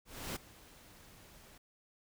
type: noise with ADSR envelope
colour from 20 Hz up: pink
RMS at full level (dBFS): -39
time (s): 0.05-1.58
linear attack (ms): 310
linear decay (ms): 9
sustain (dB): -19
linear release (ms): 6
effects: none